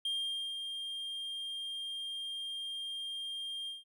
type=tone with ADSR envelope; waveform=triangle; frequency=3204 Hz; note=G7; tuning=37 cents sharp; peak=-30 dBFS; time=0.05-3.84 s; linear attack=4 ms; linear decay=490 ms; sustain=-6 dB; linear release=160 ms; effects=none